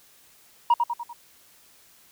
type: tone with echo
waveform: sine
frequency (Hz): 950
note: A#5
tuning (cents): +33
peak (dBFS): -12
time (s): 0.7-0.74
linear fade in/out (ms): 5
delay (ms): 98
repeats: 4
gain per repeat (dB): -6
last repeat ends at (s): 1.132
effects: tanh soft clip ceiling -13 dBFS + white hiss -56 dBFS RMS until 2.11 s